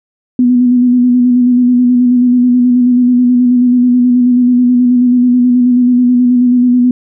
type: tone with vibrato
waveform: sine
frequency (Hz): 246.9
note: B3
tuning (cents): 0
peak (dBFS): -5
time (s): 0.39-6.91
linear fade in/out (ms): 2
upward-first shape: square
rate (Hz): 9.3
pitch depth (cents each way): 23
effects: none